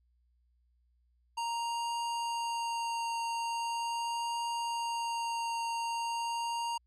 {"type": "tone with vibrato", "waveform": "square", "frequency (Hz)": 931, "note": "A#5", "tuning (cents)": -2, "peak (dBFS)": -33, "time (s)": [1.37, 6.78], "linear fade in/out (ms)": 10, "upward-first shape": "triangle", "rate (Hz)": 0.41, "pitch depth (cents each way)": 10, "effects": ["added 60 Hz sine -68 dBFS peak until 6.86 s", "resampled to 22050 Hz"]}